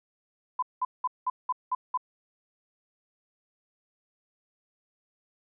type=tone bursts; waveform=sine; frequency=1008 Hz; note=B5; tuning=35 cents sharp; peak=-24 dBFS; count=7; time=0.59-1.975 s; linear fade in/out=5 ms; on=35 ms; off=190 ms; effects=none